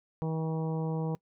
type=harmonic tone; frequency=160 Hz; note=D#3; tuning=49 cents sharp; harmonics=1 / 2 / 3 / 4 / 5 / 6 / 7; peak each=-30 / -40 / -37 / -47 / -44 / -45 / -53 dBFS; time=0.22-1.15 s; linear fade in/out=0 ms; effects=noise-tail reverb RT60 0.1 s tail -22 dB re dry